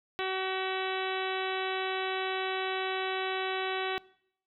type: harmonic tone with a mistuned harmonic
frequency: 378.1 Hz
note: F#4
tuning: 38 cents sharp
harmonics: 1 / 2 / 3 / 4 / 5 / 6 / 7 / 8 / 9 / 10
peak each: -34 / -37 / -39 / -40 / -41 / -42 / -42 / -43 / -44 / -44 dBFS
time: 0.19-3.98 s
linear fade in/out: 0 ms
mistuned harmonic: 10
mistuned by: +42 cents
effects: noise-tail reverb RT60 0.7 s tail -22 dB re dry